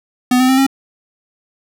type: tone with pitch steps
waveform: square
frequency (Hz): 250 / 256.4 / 263 / 269.8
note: B3 / C4 / C4 / C#4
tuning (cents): +21 / -35 / +9 / -47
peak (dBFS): -10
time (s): 0.31-0.666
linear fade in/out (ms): 5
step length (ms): 89
effects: none